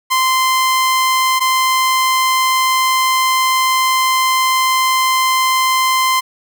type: tone pair in turn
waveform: sawtooth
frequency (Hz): 1039 / 1039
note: C6 / C6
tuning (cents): -12 / -12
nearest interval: unison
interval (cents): 0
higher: neither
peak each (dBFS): -8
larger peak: neither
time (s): 0.1-1.4 / 1.4-6.21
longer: second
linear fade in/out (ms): 20
effects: none